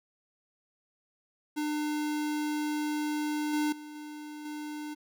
square tone with level steps, 300 Hz, D4, 37 cents sharp, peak -30 / -27 / -43 / -41 / -37 dBFS, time 1.56-4.95 s, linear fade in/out 20 ms, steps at 3.53 / 3.72 / 3.95 / 4.45 s, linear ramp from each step 5 ms, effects none

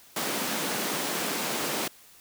pink high-pass noise, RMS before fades -30 dBFS, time 0.16-1.88 s, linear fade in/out 5 ms, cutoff 190 Hz, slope 24 dB/octave, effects white hiss -54 dBFS RMS until 2.2 s

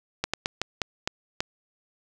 slowing click train, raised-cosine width 0.2 ms, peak -8 dBFS, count 7, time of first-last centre 0.24-1.405 s, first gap 96 ms, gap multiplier 1.28, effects none

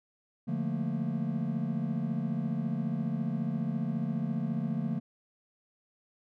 triangle chord, Bb major seventh, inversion first, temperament just, 145.68 / 174.81 / 218.5 / 233.1 Hz, D3 / F3 / A3 / Bb3, -14 / +2 / -12 / 0 cents, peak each -33 dBFS, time 0.47-5 s, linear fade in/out 20 ms, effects none

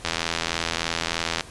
click train, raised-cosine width 0.2 ms, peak -6 dBFS, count 114, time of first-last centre 0.05-1.408 s, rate 83.2 Hz, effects pink hiss -44 dBFS RMS until 1.5 s + resampled to 24000 Hz

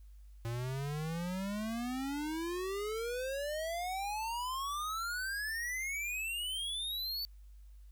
square exponential sweep, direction up, 114.1 to 4551 Hz, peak -36 dBFS, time 0.45-7.25 s, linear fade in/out 0 ms, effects added 50 Hz sine -51 dBFS peak until 7.91 s + white hiss -75 dBFS RMS until 7.91 s

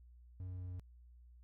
triangle tone with pitch steps, 92 / 91.47 / 90.94 / 90.42 Hz, F#2 / F#2 / F#2 / F#2, -9 / -19 / -29 / -39 cents, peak -40 dBFS, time 0.4-0.796 s, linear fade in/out 0 ms, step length 99 ms, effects added 60 Hz sine -57 dBFS peak until 1.43 s

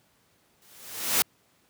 white noise with exponential growth, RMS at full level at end -20 dBFS, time 0.62-1.22 s, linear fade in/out 0 ms, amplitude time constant 130 ms, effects pink hiss -65 dBFS RMS until 1.69 s + high-pass 100 Hz 12 dB/octave

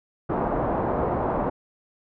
white low-pass noise, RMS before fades -25 dBFS, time 0.29-1.5 s, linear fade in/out 10 ms, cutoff 940 Hz, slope 24 dB/octave, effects none

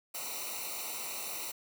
white noise with comb filter, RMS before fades -39 dBFS, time 0.14-1.52 s, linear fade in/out 10 ms, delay 0.6 ms, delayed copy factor -0.95, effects none

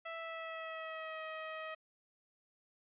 15% pulse tone with pitch glide, 659.3 to 632.8 Hz, E5 to D#5, 0 to +29 cents, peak -35 dBFS, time 0.05-1.75 s, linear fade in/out 10 ms, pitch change -71 cents, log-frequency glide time 0.16-1.24 s, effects resampled to 8000 Hz

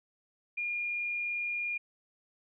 sine tone with frequency modulation, 2419 Hz, D#7, 49 cents flat, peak -31 dBFS, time 0.57-1.78 s, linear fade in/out 10 ms, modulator 33.8 Hz, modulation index 0.2, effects none

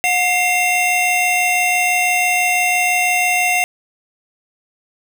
square tone cluster, 724 / 2106 / 2723 Hz, F#5 / C7 / F7, -38 / +11 / -44 cents, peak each -19 dBFS, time 0.04-3.64 s, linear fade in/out 0 ms, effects none

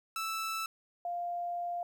sawtooth / sine tone pair in turn, 1318.5 / 698.5 Hz, E6 / F5, 0 / 0 cents, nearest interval major seventh, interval 1100 cents, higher first, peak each -30 / -33 dBFS, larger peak first, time 0.16-0.66 / 1.05-1.83 s, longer second, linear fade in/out 2 ms, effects 12-bit

